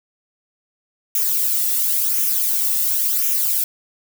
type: noise with flanger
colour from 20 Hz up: violet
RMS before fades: -19 dBFS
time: 1.15-3.64 s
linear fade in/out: 2 ms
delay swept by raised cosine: 0.22 to 1.32 ms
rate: 0.94 Hz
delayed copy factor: -0.55
effects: none